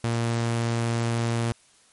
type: tone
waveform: sawtooth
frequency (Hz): 116.54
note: A#2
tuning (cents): 0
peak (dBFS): -19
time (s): 0.04-1.52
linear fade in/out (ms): 0
effects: white hiss -58 dBFS RMS until 1.92 s + MP3 48 kbps